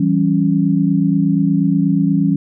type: chord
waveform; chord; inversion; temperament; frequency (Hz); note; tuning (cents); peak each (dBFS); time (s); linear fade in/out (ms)
sine; C# diminished; first; equal with one note detuned; 164.81 / 193.19 / 277.2; E3 / G3 / C#4; 0 / -25 / 0; -16; 0-2.36; 5
effects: none